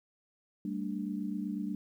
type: chord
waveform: sine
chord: G suspended second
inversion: none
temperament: equal with one note detuned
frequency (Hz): 196 / 224.2 / 293.7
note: G3 / A3 / D4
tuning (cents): 0 / +33 / 0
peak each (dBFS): -36 / -38 / -38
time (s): 0.65-1.75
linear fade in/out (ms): 2
effects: 11-bit